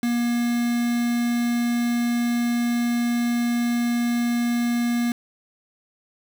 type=tone with quantisation; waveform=triangle; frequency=238.3 Hz; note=A#3; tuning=38 cents sharp; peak=-18 dBFS; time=0.03-5.12 s; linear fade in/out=2 ms; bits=5; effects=none